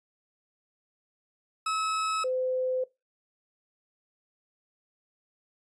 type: tone pair in turn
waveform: 40% pulse / sine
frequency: 1291 / 512.3 Hz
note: E6 / C5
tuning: -37 / -37 cents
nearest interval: octave + major third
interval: 1600 cents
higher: first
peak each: -26 dBFS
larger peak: neither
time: 1.66-2.24 / 2.24-2.84 s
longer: second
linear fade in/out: 5 ms
effects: noise-tail reverb RT60 0.2 s tail -19 dB re dry + resampled to 24000 Hz